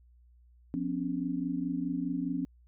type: tone cluster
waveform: sine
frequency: 176.4 / 255.7 / 280.5 Hz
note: F3 / C4 / C#4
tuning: +18 / -40 / +21 cents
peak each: -36 / -34 / -33 dBFS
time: 0.74-2.45 s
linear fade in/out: 0 ms
effects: added 60 Hz sine -57 dBFS peak until 2.67 s